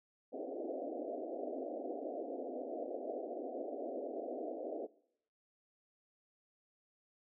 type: band-pass noise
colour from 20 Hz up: white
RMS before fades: -42 dBFS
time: 0.32-4.87 s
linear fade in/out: 20 ms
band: 250 to 710 Hz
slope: 96 dB/octave
effects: noise-tail reverb RT60 0.7 s tail -21 dB re dry